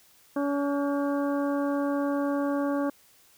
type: harmonic tone with a mistuned harmonic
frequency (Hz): 283.4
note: C#4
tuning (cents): +38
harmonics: 1 / 2 / 3 / 4 / 5 / 6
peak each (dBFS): -26 / -30 / -38 / -37 / -43 / -44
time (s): 0.36-2.9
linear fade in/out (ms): 5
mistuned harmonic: 6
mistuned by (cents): -110
effects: white hiss -59 dBFS RMS until 3.37 s